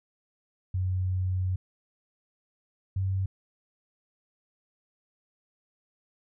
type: tone pair in turn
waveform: sine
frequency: 92.5 / 95.49 Hz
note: F#2 / G2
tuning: 0 / -45 cents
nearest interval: minor second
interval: 55 cents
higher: second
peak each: -25 dBFS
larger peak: neither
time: 0.74-1.56 / 2.96-3.26 s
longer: first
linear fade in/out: 5 ms
effects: none